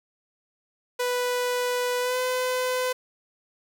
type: tone with pitch glide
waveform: sawtooth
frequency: 493.9 to 506.6 Hz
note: B4 to B4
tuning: 0 to +44 cents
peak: -20 dBFS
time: 0.99-2.93 s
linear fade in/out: 10 ms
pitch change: +44 cents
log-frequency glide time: 2-2.18 s
effects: 9-bit